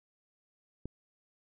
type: click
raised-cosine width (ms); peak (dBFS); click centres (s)
3; -26; 0.856
effects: none